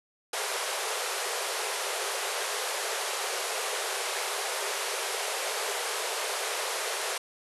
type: band-pass noise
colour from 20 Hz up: pink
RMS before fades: -32 dBFS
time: 0.33-7.18 s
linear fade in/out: 5 ms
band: 390 to 12000 Hz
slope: 96 dB/octave
effects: none